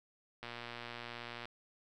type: click train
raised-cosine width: 0.3 ms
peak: -28 dBFS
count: 123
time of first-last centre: 0.43-1.455 s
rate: 119 Hz
effects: none